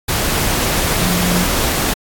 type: tone in noise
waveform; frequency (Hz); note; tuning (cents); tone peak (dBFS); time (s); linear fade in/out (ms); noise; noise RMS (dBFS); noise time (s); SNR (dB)
sine; 177.9; F3; +32; -16; 1.01-1.44; 10; pink; -17; 0.08-1.94; -2
effects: AAC 64 kbps